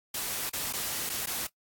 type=noise with dropouts; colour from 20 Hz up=white; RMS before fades=-33 dBFS; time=0.14-1.47 s; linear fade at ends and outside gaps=5 ms; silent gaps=0.496-0.532 / 0.727-0.734 / 1.093-1.098 / 1.259-1.27 s; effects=noise-tail reverb RT60 0.1 s tail -22 dB re dry + AAC 64 kbps